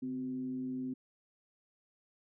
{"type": "tone with frequency modulation", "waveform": "sine", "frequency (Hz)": 257.5, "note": "C4", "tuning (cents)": -28, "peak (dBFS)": -35, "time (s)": [0.02, 0.94], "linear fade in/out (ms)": 10, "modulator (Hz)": 118, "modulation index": 0.31, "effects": []}